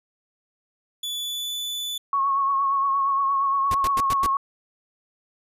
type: tone with pitch glide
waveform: 40% pulse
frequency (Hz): 3453 to 3483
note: A7 to A7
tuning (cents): -33 to -18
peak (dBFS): -26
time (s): 1.03-1.98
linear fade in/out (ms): 5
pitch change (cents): +15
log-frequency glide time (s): 1.17-1.53
type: tone with vibrato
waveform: sine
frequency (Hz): 1100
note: C#6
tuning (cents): -14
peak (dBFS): -19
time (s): 2.13-4.37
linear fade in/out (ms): 2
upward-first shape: triangle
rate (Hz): 8.6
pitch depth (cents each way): 41
type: noise bursts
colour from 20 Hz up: pink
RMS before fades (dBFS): -29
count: 5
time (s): 3.71-4.264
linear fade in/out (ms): 2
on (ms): 34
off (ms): 96
effects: resampled to 32000 Hz